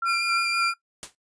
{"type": "tone with tremolo", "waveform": "sine", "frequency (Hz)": 1366, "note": "F6", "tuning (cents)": -39, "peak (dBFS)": -21, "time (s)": [0.02, 0.74], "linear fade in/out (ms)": 5, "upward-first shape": "sine", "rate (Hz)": 3.7, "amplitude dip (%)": 70}
{"type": "tone with vibrato", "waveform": "30% pulse", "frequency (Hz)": 2396, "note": "D7", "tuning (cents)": 34, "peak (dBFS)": -21, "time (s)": [0.05, 0.74], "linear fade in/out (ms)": 50, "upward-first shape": "square", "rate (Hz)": 6.2, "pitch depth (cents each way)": 11}
{"type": "noise with exponential decay", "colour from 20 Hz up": "white", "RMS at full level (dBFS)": -31, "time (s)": [1.03, 1.15], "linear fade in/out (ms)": 0, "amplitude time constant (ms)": 24}
{"effects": ["noise-tail reverb RT60 0.1 s tail -19 dB re dry", "resampled to 22050 Hz"]}